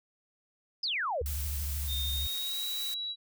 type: exponential sweep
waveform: sine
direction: down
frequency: 5274 to 440.8 Hz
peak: -29 dBFS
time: 0.83-1.22 s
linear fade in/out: 5 ms
type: tone with vibrato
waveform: sine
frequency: 71.8 Hz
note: D2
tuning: 39 cents flat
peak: -32 dBFS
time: 1.21-2.27 s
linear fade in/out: 5 ms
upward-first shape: triangle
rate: 13 Hz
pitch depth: 140 cents each way
type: noise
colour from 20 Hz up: blue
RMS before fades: -39 dBFS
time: 1.26-2.94 s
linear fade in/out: 0 ms
type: tone with pitch glide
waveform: sine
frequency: 3662 to 3902 Hz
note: A#7 to B7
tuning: -32 to -22 cents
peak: -33 dBFS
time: 1.87-3.16 s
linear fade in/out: 50 ms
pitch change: +110 cents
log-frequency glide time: 2.06-2.72 s
effects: none